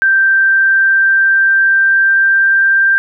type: tone with pitch glide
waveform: sine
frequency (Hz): 1568 to 1579.8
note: G6 to G6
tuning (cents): 0 to +13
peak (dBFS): -7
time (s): 0.02-2.98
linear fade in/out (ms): 0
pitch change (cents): +13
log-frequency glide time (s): 0.35-2.82
effects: none